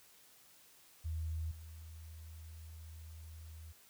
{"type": "tone with level steps", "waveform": "sine", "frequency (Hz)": 80, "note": "D#2", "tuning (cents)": 49, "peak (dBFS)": [-36, -48], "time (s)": [1.04, 3.73], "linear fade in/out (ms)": 20, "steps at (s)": 1.51, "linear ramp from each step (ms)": 5, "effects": ["white hiss -63 dBFS RMS until 3.89 s"]}